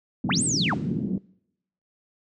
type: band-pass noise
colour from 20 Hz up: pink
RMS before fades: -27 dBFS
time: 0.24-1.18 s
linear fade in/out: 2 ms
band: 140 to 270 Hz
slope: 24 dB/octave
type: linear two-way sweep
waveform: sine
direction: up then down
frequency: 579 to 8870 to 579 Hz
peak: -23 dBFS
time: 0.29-0.74 s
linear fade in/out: 2 ms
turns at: 0.43 s
effects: noise-tail reverb RT60 0.8 s tail -24 dB re dry